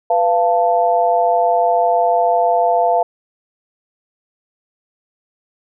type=tone with amplitude modulation; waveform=sine; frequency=690 Hz; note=F5; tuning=21 cents flat; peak=-7 dBFS; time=0.1-3.03 s; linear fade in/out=5 ms; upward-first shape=sine; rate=194 Hz; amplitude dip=100%; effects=none